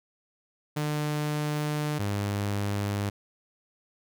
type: tone pair in turn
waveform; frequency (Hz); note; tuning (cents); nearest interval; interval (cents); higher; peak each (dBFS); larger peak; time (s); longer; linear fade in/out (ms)
sawtooth; 149.8 / 101.56; D3 / G#2; +35 / -38; perfect fifth; 673; first; -23; neither; 0.76-1.99 / 1.99-3.1; first; 10
effects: none